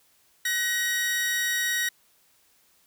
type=tone pair together; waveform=sawtooth; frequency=1503 / 1893.7 Hz; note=F#6 / A#6; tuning=+27 / +27 cents; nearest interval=major third; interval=400 cents; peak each=-31 / -21 dBFS; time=0.45-1.89 s; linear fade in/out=5 ms; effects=white hiss -63 dBFS RMS until 2.86 s